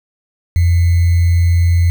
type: tone with sample-and-hold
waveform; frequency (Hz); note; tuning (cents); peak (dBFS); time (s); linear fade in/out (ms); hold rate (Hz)
sine; 85.9; F2; -28; -8; 0.56-1.9; 0; 2100
effects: none